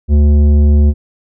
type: tone with tanh clipping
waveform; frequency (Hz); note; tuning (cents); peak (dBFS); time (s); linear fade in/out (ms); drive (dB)
triangle; 73.42; D2; 0; -7; 0.08-0.94; 50; 15
effects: none